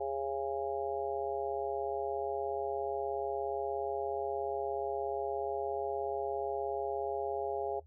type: harmonic tone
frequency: 136.9 Hz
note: C#3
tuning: 21 cents flat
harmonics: 3 / 4 / 5 / 6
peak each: -37 / -38 / -39 / -40 dBFS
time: 0-7.8 s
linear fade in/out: 10 ms
effects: noise-tail reverb RT60 0.1 s tail -17 dB re dry + added 78 Hz sine -55 dBFS peak until 7.86 s